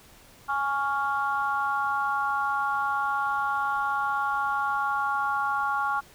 sine chord, Db major, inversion second, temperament equal with one note detuned, 830.6 / 1113.9 / 1396.9 Hz, Ab5 / Db6 / F6, 0 / +8 / 0 cents, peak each -28 dBFS, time 0.48-6.01 s, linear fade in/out 20 ms, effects tanh soft clip ceiling -15 dBFS + pink hiss -53 dBFS RMS until 6.14 s

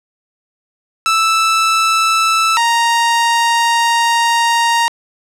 sawtooth tone pair in turn, 1318.5 / 932.3 Hz, E6 / A#5, 0 / 0 cents, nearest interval tritone, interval 600 cents, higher first, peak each -7 dBFS, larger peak neither, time 1.06-2.57 / 2.57-4.88 s, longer second, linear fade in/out 0 ms, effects low-pass 9000 Hz 12 dB/octave

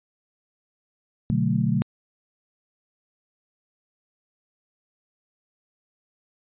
sine chord, B minor seventh, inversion none, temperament equal, 123.47 / 146.83 / 185 / 220 Hz, B2 / D3 / F#3 / A3, 0 / 0 / 0 / 0 cents, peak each -25 dBFS, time 1.3-1.82 s, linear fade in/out 0 ms, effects resampled to 8000 Hz

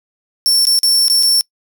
sawtooth tone with dropouts, 5430 Hz, F8, 50 cents flat, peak -7 dBFS, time 0.46-1.41 s, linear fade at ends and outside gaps 0 ms, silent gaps 0.653-0.669 / 0.79-0.832 / 1.082-1.099 / 1.227-1.232 s, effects noise-tail reverb RT60 0.1 s tail -25 dB re dry

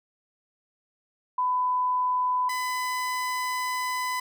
sine / 30% pulse tone pair in turn, 1001 / 1005.1 Hz, B5 / B5, +23 / +30 cents, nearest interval unison, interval 7 cents, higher second, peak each -22 / -24 dBFS, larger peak first, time 1.38-2.49 / 2.49-4.2 s, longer second, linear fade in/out 5 ms, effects none

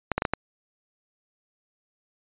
clicks, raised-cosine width 0.5 ms, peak -8 dBFS, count 5, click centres 0.117 / 0.18 / 0.221 / 0.252 / 0.336 s, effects resampled to 8000 Hz

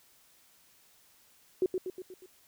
sine tone with echo, 370 Hz, F#4, in tune, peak -23 dBFS, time 1.62-1.66 s, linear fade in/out 2 ms, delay 120 ms, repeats 5, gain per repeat -5 dB, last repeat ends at 2.26 s, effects white hiss -63 dBFS RMS until 2.47 s

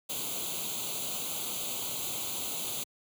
white noise with comb filter, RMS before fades -35 dBFS, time 0.09-2.84 s, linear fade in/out 10 ms, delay 0.28 ms, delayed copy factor +0.9, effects high-pass 100 Hz 12 dB/octave

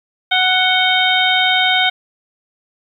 harmonic tone with a mistuned harmonic, 740 Hz, F#5, in tune, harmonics 1 / 2 / 3 / 4 / 5, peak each -18 / -18 / -18 / -18 / -18 dBFS, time 0.31-1.9 s, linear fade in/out 10 ms, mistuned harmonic 4, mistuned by +97 cents, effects 8-bit

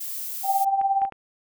violet noise, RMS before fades -32 dBFS, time 0-0.65 s, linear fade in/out 10 ms
sine tone with tremolo, 784 Hz, G5, in tune, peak -16 dBFS, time 0.43-1.1 s, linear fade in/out 50 ms, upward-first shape triangle, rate 17 Hz, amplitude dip 70%
clicks, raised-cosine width 0.5 ms, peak -25 dBFS, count 4, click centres 0.814 / 1.018 / 1.051 / 1.123 s
effects none

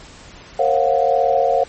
sine chord, Gb major seventh, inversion first, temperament equal with one note detuned, 466.2 / 541.1 / 698.5 / 740 Hz, Bb4 / Db5 / F5 / Gb5, 0 / -42 / 0 / 0 cents, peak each -21 / -17 / -18 / -20 dBFS, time 0.59-1.64 s, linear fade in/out 5 ms, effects pink hiss -41 dBFS RMS until 1.68 s + MP3 32 kbps

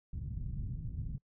white low-pass noise, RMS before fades -39 dBFS, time 0.13-1.18 s, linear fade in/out 5 ms, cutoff 140 Hz, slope 24 dB/octave, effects noise-tail reverb RT60 0.1 s tail -26 dB re dry

